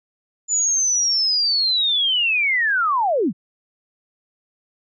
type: linear sweep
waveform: sine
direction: down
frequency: 7040 to 141.9 Hz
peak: -16 dBFS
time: 0.48-3.33 s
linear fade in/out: 50 ms
effects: none